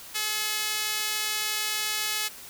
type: tone with high-pass filter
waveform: sawtooth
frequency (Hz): 426.9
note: G#4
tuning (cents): +48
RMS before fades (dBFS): -29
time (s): 0.14-2.29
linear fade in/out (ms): 20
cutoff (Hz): 2500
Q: 0.68
effects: white hiss -44 dBFS RMS until 2.49 s